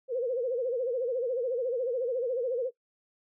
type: tone with vibrato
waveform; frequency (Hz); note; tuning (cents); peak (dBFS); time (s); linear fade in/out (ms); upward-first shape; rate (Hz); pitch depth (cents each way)
sine; 493.9; B4; 0; -27; 0.08-2.71; 50; sine; 14; 130
effects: noise-tail reverb RT60 0.1 s tail -19 dB re dry